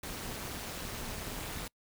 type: noise with amplitude modulation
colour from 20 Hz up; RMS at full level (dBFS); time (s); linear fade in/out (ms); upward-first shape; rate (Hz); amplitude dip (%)
pink; -37; 0.03-1.68; 5; sine; 212; 75
effects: noise-tail reverb RT60 0.1 s tail -26 dB re dry